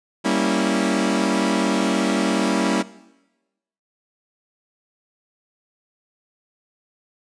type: chord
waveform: sawtooth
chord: G diminished seventh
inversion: none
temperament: equal with one note detuned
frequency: 196 / 233.1 / 277.2 / 326.4 Hz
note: G3 / Bb3 / Db4 / Fb4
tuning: 0 / 0 / 0 / -17 cents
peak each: -20 dBFS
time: 0.24-2.83 s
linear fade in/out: 20 ms
effects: noise-tail reverb RT60 1.0 s tail -18 dB re dry + resampled to 22050 Hz